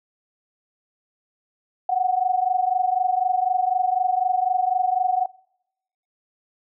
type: tone pair together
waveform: sine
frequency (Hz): 730 / 754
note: F#5 / F#5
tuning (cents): -24 / +32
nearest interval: minor second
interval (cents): 56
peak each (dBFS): -21 / -22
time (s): 1.89-5.26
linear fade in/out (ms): 5
effects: noise-tail reverb RT60 0.9 s tail -26 dB re dry